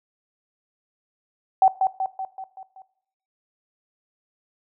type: tone with echo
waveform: sine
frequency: 764 Hz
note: G5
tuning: 45 cents flat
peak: -11 dBFS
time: 1.62-1.68 s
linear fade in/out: 2 ms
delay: 190 ms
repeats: 6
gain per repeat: -5 dB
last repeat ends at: 2.82 s
effects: noise-tail reverb RT60 0.7 s tail -19 dB re dry